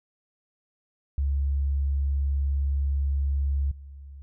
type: tone with level steps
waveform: sine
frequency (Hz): 69.6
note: C#2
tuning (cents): +8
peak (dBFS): -22 / -40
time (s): 1.18-4.22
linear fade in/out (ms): 0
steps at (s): 3.71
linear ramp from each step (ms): 5
effects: none